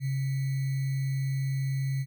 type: tone with sample-and-hold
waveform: sine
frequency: 135.1 Hz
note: C#3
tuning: 44 cents flat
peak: -26 dBFS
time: 0-2.06 s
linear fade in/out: 50 ms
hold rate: 2100 Hz
effects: none